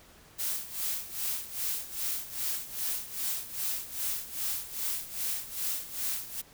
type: noise with tremolo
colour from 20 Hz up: blue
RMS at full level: -31 dBFS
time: 0.38-6.42 s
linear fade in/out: 20 ms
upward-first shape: sine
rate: 2.5 Hz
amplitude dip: 80%
effects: pink hiss -56 dBFS RMS until 6.53 s